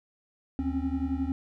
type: tone cluster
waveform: triangle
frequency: 75.7 / 262.4 / 273.5 Hz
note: D#2 / C4 / C#4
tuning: -47 / +5 / -23 cents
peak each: -31 / -29 / -29 dBFS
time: 0.59-1.32 s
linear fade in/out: 0 ms
effects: none